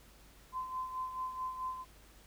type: tone with tremolo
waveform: sine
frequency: 1029 Hz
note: C6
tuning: 29 cents flat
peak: -34 dBFS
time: 0.52-1.85 s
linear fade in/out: 50 ms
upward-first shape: sine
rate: 4.6 Hz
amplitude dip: 60%
effects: added 50 Hz sine -60 dBFS peak until 2.26 s + pink hiss -61 dBFS RMS until 2.26 s